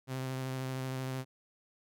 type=tone with vibrato; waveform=sawtooth; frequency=130.81 Hz; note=C3; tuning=in tune; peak=-31 dBFS; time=0.07-1.25 s; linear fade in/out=50 ms; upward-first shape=sine; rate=13 Hz; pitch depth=17 cents each way; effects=none